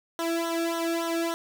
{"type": "tone with flanger", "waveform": "sawtooth", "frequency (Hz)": 333.7, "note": "E4", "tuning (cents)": 21, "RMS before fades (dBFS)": -28, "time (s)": [0.19, 1.34], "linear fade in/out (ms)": 0, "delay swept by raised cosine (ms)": [0.41, 1.02], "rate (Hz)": 3.5, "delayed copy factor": -0.9, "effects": []}